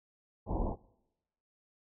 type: low-pass noise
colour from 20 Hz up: pink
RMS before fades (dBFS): -33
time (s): 0.46-0.76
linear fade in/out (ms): 50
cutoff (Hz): 1000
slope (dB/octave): 96
effects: noise-tail reverb RT60 0.9 s tail -23 dB re dry